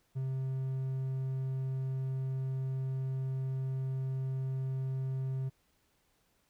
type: tone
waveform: triangle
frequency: 132.2 Hz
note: C3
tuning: 18 cents sharp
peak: -30 dBFS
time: 0.15-5.5 s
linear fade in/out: 20 ms
effects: pink hiss -73 dBFS RMS until 6.49 s

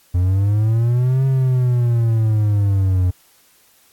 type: linear two-way sweep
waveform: triangle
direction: up then down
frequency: 87.31 to 134.7 to 89.2 Hz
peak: -11 dBFS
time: 0.14-3.11 s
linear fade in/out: 10 ms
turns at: 1.25 s
effects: white hiss -54 dBFS RMS until 3.92 s + AAC 64 kbps

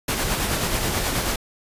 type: noise with tremolo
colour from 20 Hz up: pink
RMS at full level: -22 dBFS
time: 0.08-1.36 s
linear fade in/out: 5 ms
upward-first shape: sine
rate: 9.3 Hz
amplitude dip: 35%
effects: resampled to 32000 Hz

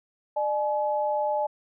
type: tone pair together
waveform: sine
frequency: 600.7 / 850 Hz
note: D5 / G#5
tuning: +39 / +40 cents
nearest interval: tritone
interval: 601 cents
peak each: -26 dBFS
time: 0.36-1.47 s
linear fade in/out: 10 ms
effects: none

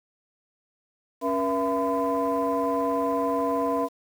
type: tone cluster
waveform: sine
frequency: 277.1 / 478.3 / 669 / 1014 Hz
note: C#4 / A#4 / E5 / B5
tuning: -1 / +44 / +25 / +45 cents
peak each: -27 dBFS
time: 1.21-3.89 s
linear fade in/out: 50 ms
effects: tanh soft clip ceiling -16 dBFS + 8-bit

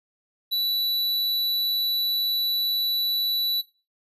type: tone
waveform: square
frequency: 3951 Hz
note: B7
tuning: in tune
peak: -22 dBFS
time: 0.51-3.62 s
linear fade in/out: 20 ms
effects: noise-tail reverb RT60 0.3 s tail -17 dB re dry + resampled to 32000 Hz

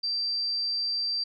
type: tone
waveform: sine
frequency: 4693 Hz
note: D8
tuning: 2 cents flat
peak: -26 dBFS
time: 0.03-1.24 s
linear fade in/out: 10 ms
effects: none

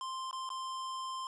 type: tone with dropouts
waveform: square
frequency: 1046.5 Hz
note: C6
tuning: in tune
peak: -38 dBFS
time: 0.01-1.27 s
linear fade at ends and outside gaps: 1 ms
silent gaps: 0.311-0.329 / 0.491-0.502 s
effects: resampled to 22050 Hz

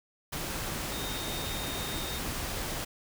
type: tone in noise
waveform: sine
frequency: 3692 Hz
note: A#7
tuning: 17 cents flat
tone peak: -40 dBFS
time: 0.92-2.19 s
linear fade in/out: 10 ms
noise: pink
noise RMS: -35 dBFS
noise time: 0.32-2.85 s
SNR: -8 dB
effects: none

